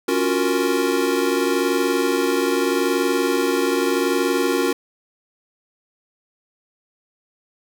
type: chord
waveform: square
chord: Gb major seventh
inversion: second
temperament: equal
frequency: 277.2 / 349.2 / 370 / 466.2 Hz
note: Db4 / F4 / Gb4 / Bb4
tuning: 0 / 0 / 0 / 0 cents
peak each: -24 dBFS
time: 0.08-4.73 s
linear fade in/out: 5 ms
effects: none